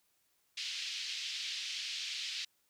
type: band-pass noise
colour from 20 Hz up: pink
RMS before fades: -40 dBFS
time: 0.57-2.45 s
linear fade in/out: 5 ms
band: 2700 to 5200 Hz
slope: 24 dB/octave
effects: white hiss -75 dBFS RMS until 2.69 s